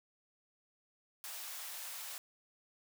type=high-pass noise; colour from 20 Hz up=white; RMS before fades=-45 dBFS; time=1.24-2.18 s; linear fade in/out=0 ms; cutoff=620 Hz; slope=24 dB/octave; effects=none